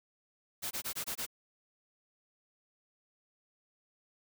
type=noise bursts; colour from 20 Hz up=white; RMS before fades=-37 dBFS; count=6; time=0.62-1.265 s; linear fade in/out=20 ms; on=90 ms; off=21 ms; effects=none